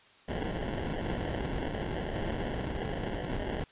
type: noise with sample-and-hold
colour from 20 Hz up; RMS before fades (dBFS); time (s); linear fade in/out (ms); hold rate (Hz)
pink; -34; 0.28-3.64; 5; 1225
effects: white hiss -59 dBFS RMS until 3.71 s + resampled to 8000 Hz